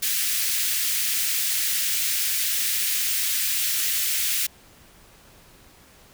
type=high-pass noise; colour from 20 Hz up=white; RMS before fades=-24 dBFS; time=0.02-4.47 s; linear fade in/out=10 ms; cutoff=1800 Hz; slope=24 dB/octave; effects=pink hiss -52 dBFS RMS until 6.13 s